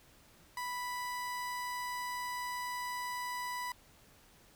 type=tone; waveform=30% pulse; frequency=987.8 Hz; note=B5; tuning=in tune; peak=-34 dBFS; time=0.57-3.72 s; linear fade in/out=2 ms; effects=pink hiss -62 dBFS RMS until 4.55 s